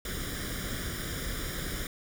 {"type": "noise with comb filter", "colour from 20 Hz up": "pink", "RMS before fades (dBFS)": -35, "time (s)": [0.05, 1.87], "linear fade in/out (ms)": 2, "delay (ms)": 0.57, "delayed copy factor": 0.8, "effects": []}